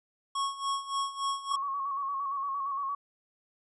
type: tone with tremolo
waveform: square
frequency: 1101 Hz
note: C#6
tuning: 12 cents flat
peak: -28 dBFS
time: 0.35-1.56 s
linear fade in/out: 5 ms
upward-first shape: sine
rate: 3.5 Hz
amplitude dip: 80%
type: tone with vibrato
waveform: sine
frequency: 1108.7 Hz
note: C#6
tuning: in tune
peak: -30 dBFS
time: 1.51-2.95 s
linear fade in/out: 5 ms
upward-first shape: square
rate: 8.7 Hz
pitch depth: 39 cents each way
effects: resampled to 24000 Hz